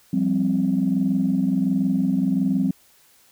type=chord; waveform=sine; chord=F suspended second; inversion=none; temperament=equal; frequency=174.61 / 196 / 261.6 Hz; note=F3 / G3 / C4; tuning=0 / 0 / 0 cents; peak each=-24 / -21 / -21 dBFS; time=0.13-2.71 s; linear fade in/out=5 ms; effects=tanh soft clip ceiling -10 dBFS + white hiss -56 dBFS RMS until 3.31 s